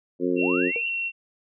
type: harmonic tone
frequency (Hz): 89.4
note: F2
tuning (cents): +41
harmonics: 2 / 3 / 4 / 5 / 6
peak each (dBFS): -34 / -25 / -25 / -28 / -33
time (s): 0.19-0.72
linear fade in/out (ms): 50
type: tone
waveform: sine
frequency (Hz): 2725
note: F7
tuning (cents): -43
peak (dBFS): -25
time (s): 0.36-1.12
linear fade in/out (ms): 50
type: linear sweep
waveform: sine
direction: up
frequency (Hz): 277.2 to 2967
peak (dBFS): -33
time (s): 0.36-0.89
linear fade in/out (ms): 5
type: tone with exponential decay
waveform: sine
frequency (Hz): 469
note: A#4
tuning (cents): +11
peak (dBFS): -25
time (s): 0.76-0.85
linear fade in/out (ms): 1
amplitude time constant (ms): 18
effects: none